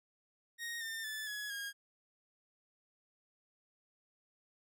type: tone with pitch steps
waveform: sawtooth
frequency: 1867 / 1804.4 / 1744 / 1685.6 / 1629.1 Hz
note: A#6 / A6 / A6 / G#6 / G#6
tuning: +2 / +43 / -16 / +25 / -34 cents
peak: -36 dBFS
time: 0.58-1.73 s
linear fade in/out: 50 ms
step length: 230 ms
effects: none